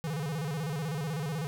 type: tone with vibrato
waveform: square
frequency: 153 Hz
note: D#3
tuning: 29 cents flat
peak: -32 dBFS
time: 0.04-1.47 s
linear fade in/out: 0 ms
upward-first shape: square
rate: 16 Hz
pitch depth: 140 cents each way
effects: none